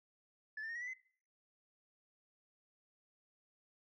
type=tone with pitch steps; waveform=sine; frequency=1729 / 1787.9 / 1848.8 / 1911.8 / 1976.9 / 2044 Hz; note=A6 / A6 / A#6 / A#6 / B6 / C7; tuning=-31 / +27 / -15 / +43 / +1 / -41 cents; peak=-39 dBFS; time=0.57-0.936 s; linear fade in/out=5 ms; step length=61 ms; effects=noise-tail reverb RT60 0.5 s tail -22 dB re dry + tanh soft clip ceiling -39 dBFS